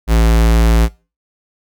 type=tone; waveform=square; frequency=56.2 Hz; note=A1; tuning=37 cents sharp; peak=-9 dBFS; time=0.07-0.89 s; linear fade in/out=50 ms; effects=noise-tail reverb RT60 0.3 s tail -20 dB re dry